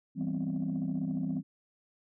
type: chord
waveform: sine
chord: C major seventh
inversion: first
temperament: equal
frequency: 164.81 / 196 / 246.9 / 261.6 Hz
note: E3 / G3 / B3 / C4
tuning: 0 / 0 / 0 / 0 cents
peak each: -34 / -34 / -38 / -33 dBFS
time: 0.15-1.43 s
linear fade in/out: 50 ms
effects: tanh soft clip ceiling -25 dBFS